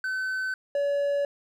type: tone pair in turn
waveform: triangle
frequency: 1523 / 568.7 Hz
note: F#6 / C#5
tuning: +50 / +44 cents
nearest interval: octave + perfect fourth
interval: 1706 cents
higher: first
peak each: -25 / -21 dBFS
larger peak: second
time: 0.04-0.54 / 0.75-1.25 s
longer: neither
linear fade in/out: 2 ms
effects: none